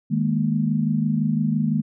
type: chord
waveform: sine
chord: D# suspended fourth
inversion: none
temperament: just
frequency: 155.56 / 207.4 / 233.3 Hz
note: D#3 / G#3 / A#3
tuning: 0 / -2 / +2 cents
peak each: -23 dBFS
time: 0.1-1.82 s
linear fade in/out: 20 ms
effects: none